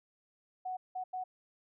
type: tone bursts at uneven times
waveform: sine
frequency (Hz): 741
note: F#5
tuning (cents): +2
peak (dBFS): -35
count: 3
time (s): 0.65-0.77 / 0.95-1.04 / 1.13-1.24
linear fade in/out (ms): 10
effects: none